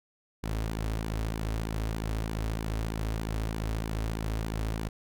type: tone with flanger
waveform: sawtooth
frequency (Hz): 54.4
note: A1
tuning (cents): -19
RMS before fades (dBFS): -32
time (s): 0.43-4.89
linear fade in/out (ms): 10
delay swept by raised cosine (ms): 1.5 to 6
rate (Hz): 3.2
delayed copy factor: -0.5
effects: none